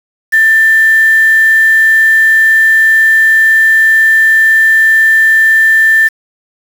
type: tone with quantisation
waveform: sine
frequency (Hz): 1779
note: A6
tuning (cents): +19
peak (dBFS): -4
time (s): 0.32-6.09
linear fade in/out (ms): 20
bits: 4
effects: none